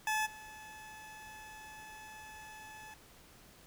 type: tone with level steps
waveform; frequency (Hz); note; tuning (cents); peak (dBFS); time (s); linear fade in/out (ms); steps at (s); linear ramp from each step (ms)
20% pulse; 863; A5; -34; -26 / -44; 0.07-2.94; 2; 0.25; 20
effects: pink hiss -59 dBFS RMS until 3.66 s